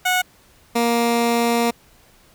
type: tone pair in turn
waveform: 15% pulse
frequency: 733 / 234.8 Hz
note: F#5 / A#3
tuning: -16 / +13 cents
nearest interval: octave + minor sixth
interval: 1971 cents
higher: first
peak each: -10 dBFS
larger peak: neither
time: 0.05-0.22 / 0.75-1.71 s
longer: second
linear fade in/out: 10 ms
effects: pink hiss -53 dBFS RMS until 2.34 s